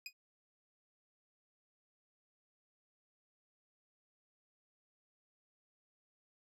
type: tone with exponential decay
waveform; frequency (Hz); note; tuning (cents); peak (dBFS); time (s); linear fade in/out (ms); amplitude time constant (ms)
25% pulse; 2489; D#7; 0; -35; 0.06-0.13; 2; 15
effects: resampled to 32000 Hz